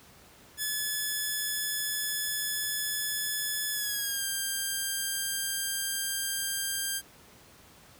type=tone with pitch glide; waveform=5% pulse; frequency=1717 to 1592.8 Hz; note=A6 to G6; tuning=-43 to +27 cents; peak=-19 dBFS; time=0.57-7.02 s; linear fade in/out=50 ms; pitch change=-130 cents; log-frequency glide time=3.72-4.25 s; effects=pink hiss -55 dBFS RMS until 7.99 s + high-pass 60 Hz 12 dB/octave